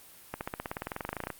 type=accelerating click train; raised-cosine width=0.5 ms; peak=-18 dBFS; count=21; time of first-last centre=0.34-1.303 s; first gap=69 ms; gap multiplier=0.96; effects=white hiss -53 dBFS RMS until 1.39 s + Opus 32 kbps